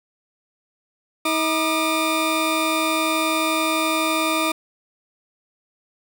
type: tone pair together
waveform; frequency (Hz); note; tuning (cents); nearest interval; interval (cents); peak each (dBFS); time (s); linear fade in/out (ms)
20% pulse; 318.9 / 1204; D#4 / D6; +43 / +43; octave + major seventh; 2300; -17; 1.25-4.52; 5
effects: none